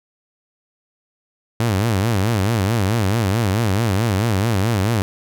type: tone with vibrato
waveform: sawtooth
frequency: 105.5 Hz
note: G#2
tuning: 28 cents sharp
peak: -12 dBFS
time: 1.6-5.02 s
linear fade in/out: 0 ms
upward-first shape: sine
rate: 4.6 Hz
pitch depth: 210 cents each way
effects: none